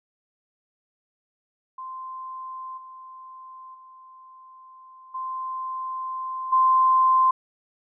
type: tone with level steps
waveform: sine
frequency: 1041 Hz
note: C6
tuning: 9 cents flat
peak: -33 / -40 / -45 / -28 / -15 dBFS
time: 1.78-7.31 s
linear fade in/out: 5 ms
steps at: 2.77 / 3.74 / 5.14 / 6.52 s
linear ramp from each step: 10 ms
effects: none